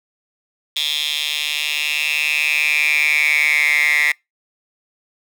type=tone with high-pass filter sweep; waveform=10% pulse; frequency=149.6 Hz; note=D3; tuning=32 cents sharp; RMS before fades=-18 dBFS; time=0.76-4.12 s; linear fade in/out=5 ms; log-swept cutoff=3300 to 2000 Hz; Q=8.5; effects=noise-tail reverb RT60 0.2 s tail -25 dB re dry